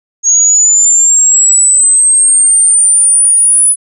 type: linear sweep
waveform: sine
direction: up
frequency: 6580 to 9956 Hz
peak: -4 dBFS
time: 0.23-3.76 s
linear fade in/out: 50 ms
effects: none